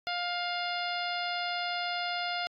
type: harmonic tone with a mistuned harmonic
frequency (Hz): 705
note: F5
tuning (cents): +16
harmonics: 1 / 2 / 3 / 4 / 5 / 6 / 7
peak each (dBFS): -34 / -37 / -39 / -40 / -41 / -42 / -42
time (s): 0.07-2.47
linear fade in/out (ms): 0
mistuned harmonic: 5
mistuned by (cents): -18
effects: AAC 64 kbps